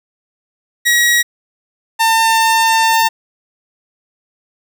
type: tone pair in turn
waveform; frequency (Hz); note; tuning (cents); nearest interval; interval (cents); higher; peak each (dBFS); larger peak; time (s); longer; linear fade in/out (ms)
sawtooth; 1908 / 900.5; A#6 / A5; +40 / +40; octave + minor second; 1300; first; -6; neither; 0.85-1.23 / 1.99-3.09; second; 20
effects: none